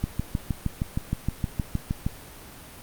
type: click train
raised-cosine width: 5 ms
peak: -12 dBFS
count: 14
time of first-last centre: 0.04-2.065 s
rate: 6.42 Hz
effects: pink hiss -44 dBFS RMS until 2.82 s + Opus 32 kbps